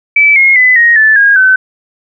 sine tone with pitch steps, 2308 / 2153 / 2009 / 1874.7 / 1749.1 / 1632 / 1522.7 Hz, D7 / C7 / B6 / A#6 / A6 / G#6 / F#6, -31 / +49 / +29 / +9 / -11 / -31 / +49 cents, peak -3 dBFS, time 0.16-1.56 s, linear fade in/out 5 ms, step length 200 ms, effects none

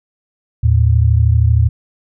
sine tone pair together, 79.2 / 112.08 Hz, D#2 / A2, +31 / +32 cents, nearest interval tritone, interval 601 cents, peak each -11 dBFS, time 0.63-1.69 s, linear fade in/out 10 ms, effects none

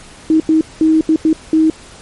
sine tone bursts at uneven times, 316.7 Hz, D#4, 31 cents sharp, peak -7 dBFS, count 6, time 0.3-0.4 / 0.49-0.61 / 0.81-1.01 / 1.09-1.16 / 1.25-1.33 / 1.53-1.7 s, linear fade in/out 2 ms, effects pink hiss -38 dBFS RMS until 2.01 s + MP3 48 kbps

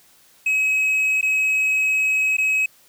triangle tone with dropouts, 2553 Hz, D#7, 44 cents sharp, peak -15 dBFS, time 0.46-2.66 s, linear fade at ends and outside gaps 5 ms, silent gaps 1.212-1.227 / 2.369-2.382 s, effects white hiss -54 dBFS RMS until 2.88 s

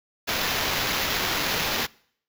blue noise with sample-and-hold, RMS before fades -26 dBFS, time 0.27-1.87 s, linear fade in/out 20 ms, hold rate 8820 Hz, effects noise-tail reverb RT60 0.6 s tail -24 dB re dry

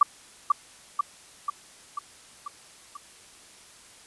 sine tone with echo, 1162 Hz, D6, 19 cents flat, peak -11 dBFS, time 0.01-0.03 s, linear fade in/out 5 ms, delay 490 ms, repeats 6, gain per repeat -4 dB, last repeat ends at 2.97 s, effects white hiss -51 dBFS RMS until 4.06 s + resampled to 24000 Hz

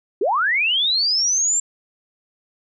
sine linear sweep, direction up, 335.6 to 7459 Hz, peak -16 dBFS, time 0.21-1.6 s, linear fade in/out 5 ms, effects none

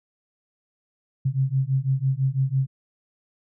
sine beating tone pair, 130.81 / 136.81 Hz, C3 / C#3, 0 / -22 cents, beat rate 6 Hz, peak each -23 dBFS, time 1.25-2.67 s, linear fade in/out 10 ms, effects none

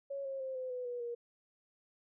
sine tone with pitch steps, 554.4 / 540.2 / 526.3 / 512.8 / 499.7 / 486.8 / 474.3 Hz, C#5 / C#5 / C5 / C5 / B4 / B4 / A#4, 0 / -45 / +10 / -35 / +20 / -25 / +30 cents, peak -37 dBFS, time 0.1-1.15 s, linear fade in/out 10 ms, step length 150 ms, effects none

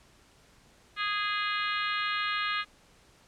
harmonic tone with a mistuned harmonic, 413.6 Hz, G#4, 7 cents flat, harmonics 3 / 4 / 5 / 6 / 7 / 8 / 9 / 10, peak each -32 / -34 / -36 / -38 / -39 / -40 / -41 / -42 dBFS, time 0.96-2.65 s, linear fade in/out 50 ms, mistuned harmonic 9, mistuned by -15 cents, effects pink hiss -60 dBFS RMS until 3.27 s + low-pass 9000 Hz 12 dB/octave

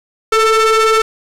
45% pulse ring-modulated tone, 446.2 Hz, A4, 24 cents sharp, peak -6 dBFS, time 0.32-1.02 s, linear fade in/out 5 ms, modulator 885 Hz, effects low-pass 9000 Hz 12 dB/octave + 7-bit

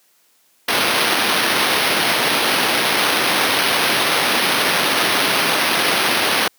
blue noise with sample-and-hold, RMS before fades -17 dBFS, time 0.68-6.48 s, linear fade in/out 5 ms, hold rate 7350 Hz, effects white hiss -58 dBFS RMS until 6.58 s + high-pass 200 Hz 12 dB/octave

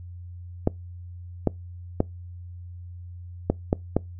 clicks, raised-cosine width 2 ms, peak -6 dBFS, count 6, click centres 0.674 / 1.473 / 2.004 / 3.5 / 3.729 / 3.966 s, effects noise-tail reverb RT60 0.2 s tail -24 dB re dry + added 88 Hz sine -37 dBFS peak until 4.19 s

